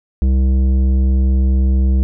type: tone with tanh clipping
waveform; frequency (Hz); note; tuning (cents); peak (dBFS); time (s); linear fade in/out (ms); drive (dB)
sine; 65.41; C2; 0; -12; 0.22-2.03; 0; 11
effects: none